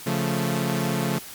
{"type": "chord", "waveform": "sawtooth", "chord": "Db augmented", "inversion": "none", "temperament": "equal", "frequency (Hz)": [138.59, 174.61, 220], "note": ["Db3", "F3", "A3"], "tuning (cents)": [0, 0, 0], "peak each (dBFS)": -23, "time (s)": [0.06, 1.19], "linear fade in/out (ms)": 10, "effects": ["white hiss -40 dBFS RMS until 1.34 s", "MP3 96 kbps"]}